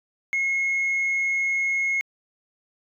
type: tone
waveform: sine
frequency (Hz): 2166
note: C#7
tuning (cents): -41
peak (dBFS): -19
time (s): 0.33-2.01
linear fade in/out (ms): 0
effects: tanh soft clip ceiling -19 dBFS